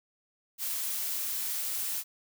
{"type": "noise", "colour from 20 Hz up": "blue", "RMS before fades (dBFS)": -33, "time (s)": [0.58, 2.04], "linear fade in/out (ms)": 50, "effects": []}